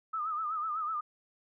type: tone with vibrato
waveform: sine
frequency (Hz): 1257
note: D#6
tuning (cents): +17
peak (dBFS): -31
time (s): 0.13-1.01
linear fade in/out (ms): 10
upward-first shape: sine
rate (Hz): 8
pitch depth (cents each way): 88
effects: none